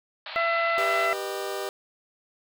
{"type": "band-pass noise", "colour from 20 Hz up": "white", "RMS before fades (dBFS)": -38, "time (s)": [0.26, 1.06], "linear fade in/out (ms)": 2, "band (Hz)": [560, 4500], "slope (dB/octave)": 96}
{"type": "harmonic tone", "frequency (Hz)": 672, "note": "E5", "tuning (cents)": 33, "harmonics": [1, 2, 3, 4], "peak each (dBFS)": [-26, -27, -27, -36], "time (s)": [0.36, 1.13], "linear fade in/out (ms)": 0}
{"type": "chord", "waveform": "sawtooth", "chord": "G augmented", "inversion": "none", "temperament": "just", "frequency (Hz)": [392, 490, 612.5], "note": ["G4", "B4", "D#5"], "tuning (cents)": [0, -14, -27], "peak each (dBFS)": [-28, -32, -31], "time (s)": [0.78, 1.69], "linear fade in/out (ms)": 0}
{"effects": []}